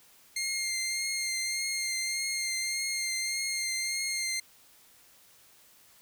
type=tone with vibrato; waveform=15% pulse; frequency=2116 Hz; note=C7; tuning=19 cents sharp; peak=-23 dBFS; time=0.36-4.4 s; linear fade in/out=5 ms; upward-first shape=triangle; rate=1.7 Hz; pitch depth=29 cents each way; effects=white hiss -59 dBFS RMS until 6.01 s